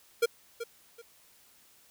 square tone with echo, 466.2 Hz, A#4, in tune, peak -22 dBFS, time 0.22-0.26 s, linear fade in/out 10 ms, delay 380 ms, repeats 2, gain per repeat -12 dB, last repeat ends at 1.02 s, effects white hiss -61 dBFS RMS until 1.9 s

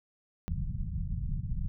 pink low-pass noise, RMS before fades -33 dBFS, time 0.48-1.68 s, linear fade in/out 0 ms, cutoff 180 Hz, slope 48 dB/octave, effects none

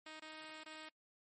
5% pulse tone with dropouts, 312.3 Hz, D#4, 7 cents sharp, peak -38 dBFS, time 0.06-0.89 s, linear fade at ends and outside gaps 5 ms, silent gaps 0.198-0.22 / 0.637-0.66 s, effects noise-tail reverb RT60 0.1 s tail -25 dB re dry + MP3 32 kbps

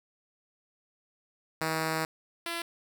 5% pulse tone pair in turn, 159.7 / 338.4 Hz, D#3 / E4, +45 / +45 cents, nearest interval octave + minor second, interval 1300 cents, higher second, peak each -17 / -21 dBFS, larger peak first, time 1.61-2.05 / 2.46-2.62 s, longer first, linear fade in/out 2 ms, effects none

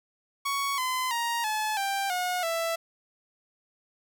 sawtooth tone with pitch steps, 1115 / 1022.5 / 937.6 / 859.8 / 788.4 / 723 / 663 Hz, C#6 / C6 / A#5 / A5 / G5 / F#5 / E5, +10 / -40 / +10 / -40 / +10 / -40 / +10 cents, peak -23 dBFS, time 0.45-2.76 s, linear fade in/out 10 ms, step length 330 ms, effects none

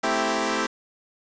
10% pulse chord, A minor seventh, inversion none, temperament equal, 220 / 261.6 / 329.6 / 392 Hz, A3 / C4 / E4 / G4, 0 / 0 / 0 / 0 cents, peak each -20 dBFS, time 0.03-0.67 s, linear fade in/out 10 ms, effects resampled to 16000 Hz + 7-bit

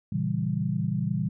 sine chord, A# diminished seventh, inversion none, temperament equal, 116.54 / 138.59 / 164.81 / 196 Hz, A#2 / C#3 / E3 / G3, 0 / 0 / 0 / 0 cents, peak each -31 / -31 / -29 / -30 dBFS, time 0.12-1.29 s, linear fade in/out 5 ms, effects none

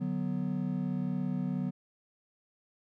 triangle chord, B minor, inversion first, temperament just, 148.16 / 185.21 / 246.9 Hz, D3 / F#3 / B3, +16 / +2 / 0 cents, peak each -34 / -31 / -33 dBFS, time 0-1.71 s, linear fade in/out 20 ms, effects none

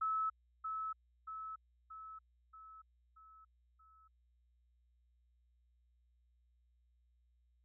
sine tone with echo, 1300 Hz, E6, 24 cents flat, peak -33 dBFS, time 0.01-0.3 s, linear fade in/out 10 ms, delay 630 ms, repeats 6, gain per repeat -5 dB, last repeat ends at 4.08 s, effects added 60 Hz sine -70 dBFS peak until 7.64 s

